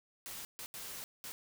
white noise bursts at uneven times, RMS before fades -45 dBFS, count 4, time 0.26-0.45 / 0.59-0.66 / 0.74-1.04 / 1.24-1.32 s, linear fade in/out 0 ms, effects none

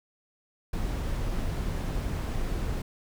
brown noise, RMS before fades -30 dBFS, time 0.73-2.82 s, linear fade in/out 5 ms, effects none

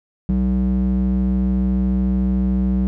square tone with band-pass filter, 63.3 Hz, B1, 43 cents sharp, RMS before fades -18 dBFS, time 0.29-2.87 s, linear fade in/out 0 ms, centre 150 Hz, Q 8.7, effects none

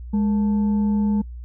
sine tone with frequency modulation, 207.7 Hz, G#3, in tune, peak -17 dBFS, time 0.13-1.22 s, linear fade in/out 10 ms, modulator 673 Hz, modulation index 0.2, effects noise-tail reverb RT60 0.1 s tail -26 dB re dry + added 60 Hz sine -32 dBFS peak until 1.44 s

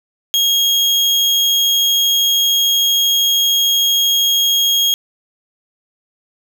35% pulse tone, 3269 Hz, G#7, 28 cents flat, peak -10 dBFS, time 0.34-4.94 s, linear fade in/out 0 ms, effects 8-bit

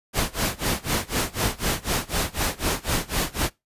pink noise with tremolo, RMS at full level -22 dBFS, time 0.13-3.5 s, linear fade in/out 50 ms, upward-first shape sine, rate 4 Hz, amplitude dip 95%, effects noise-tail reverb RT60 0.2 s tail -23 dB re dry + resampled to 32000 Hz

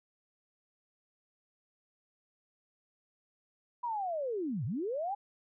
sine linear two-way sweep, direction down then up, 987.8 to 100 to 833 Hz, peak -32 dBFS, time 3.83-5.15 s, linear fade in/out 10 ms, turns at 4.65 s, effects none

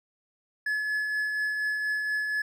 triangle tone with tremolo, 1709 Hz, G#6, 49 cents sharp, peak -23 dBFS, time 0.66-2.42 s, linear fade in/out 5 ms, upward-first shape triangle, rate 4.2 Hz, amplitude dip 35%, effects none

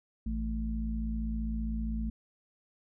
harmonic tone, 55.3 Hz, A1, 9 cents sharp, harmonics 1 / 3 / 4, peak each -32 / -44 / -35 dBFS, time 0.26-2.1 s, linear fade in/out 5 ms, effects none

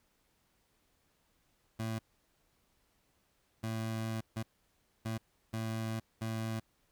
25% pulse tone bursts at uneven times, 111.8 Hz, A2, 28 cents sharp, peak -31 dBFS, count 6, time 1.79-1.99 / 3.63-4.21 / 4.36-4.43 / 5.05-5.18 / 5.53-6 / 6.21-6.6 s, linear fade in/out 10 ms, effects pink hiss -74 dBFS RMS until 6.91 s

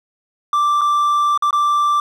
triangle tone with dropouts, 1174.7 Hz, D6, in tune, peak -11 dBFS, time 0.53-2 s, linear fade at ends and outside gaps 2 ms, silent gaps 0.811-0.815 / 1.376-1.423 / 1.508-1.528 s, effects none

